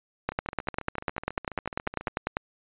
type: two click trains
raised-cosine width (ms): 0.5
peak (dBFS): -11 / -22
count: 22 / 26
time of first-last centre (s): 0.29-2.369 / 0.32-2.081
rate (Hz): 10.1 / 14.2
effects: resampled to 8000 Hz